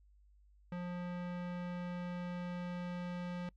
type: tone with low-pass filter sweep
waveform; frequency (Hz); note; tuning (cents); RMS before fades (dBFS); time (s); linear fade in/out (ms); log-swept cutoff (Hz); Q
square; 177.2; F3; +25; -41; 0.72-3.49; 2; 2200 to 3400; 0.8
effects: noise-tail reverb RT60 0.1 s tail -26 dB re dry + added 50 Hz sine -62 dBFS peak until 3.56 s